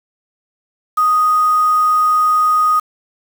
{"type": "tone with quantisation", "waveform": "sine", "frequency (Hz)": 1244.5, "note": "D#6", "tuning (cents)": 0, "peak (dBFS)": -10, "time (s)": [0.97, 2.8], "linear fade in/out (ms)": 10, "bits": 5, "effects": []}